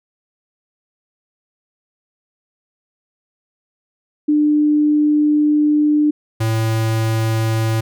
sine / square tone pair in turn, 298.9 / 111.73 Hz, D4 / A2, +31 / +27 cents, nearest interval octave + perfect fourth, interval 1704 cents, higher first, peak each -11 / -16 dBFS, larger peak first, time 4.28-6.11 / 6.4-7.81 s, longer first, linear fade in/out 10 ms, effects none

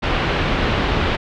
pink low-pass noise, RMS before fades -19 dBFS, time 0.02-1.17 s, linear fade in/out 20 ms, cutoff 3500 Hz, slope 24 dB/octave, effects none

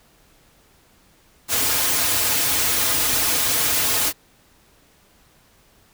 white noise with comb filter, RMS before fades -20 dBFS, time 1.48-4.13 s, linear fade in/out 50 ms, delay 5.2 ms, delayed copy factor -0.85, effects pink hiss -56 dBFS RMS until 5.93 s

